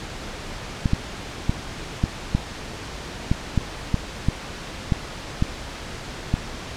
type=clicks; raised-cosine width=5 ms; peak=-6 dBFS; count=12; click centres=0.858 / 0.934 / 1.495 / 2.039 / 2.35 / 3.315 / 3.577 / 3.943 / 4.286 / 4.922 / 5.424 / 6.34 s; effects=pink hiss -34 dBFS RMS until 6.76 s + low-pass 6000 Hz 12 dB/octave